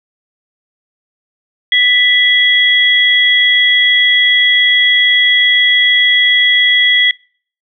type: tone pair together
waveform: sine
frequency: 1975.5 / 3322 Hz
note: B6 / G#7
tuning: 0 / 0 cents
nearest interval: major sixth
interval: 900 cents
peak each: -10 dBFS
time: 1.72-7.11 s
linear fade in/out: 2 ms
effects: noise-tail reverb RT60 0.5 s tail -25 dB re dry